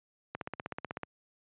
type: click train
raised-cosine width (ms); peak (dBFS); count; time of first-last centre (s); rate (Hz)
0.5; -21; 12; 0.35-1.033; 16.1
effects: high-pass 100 Hz 12 dB/octave + resampled to 8000 Hz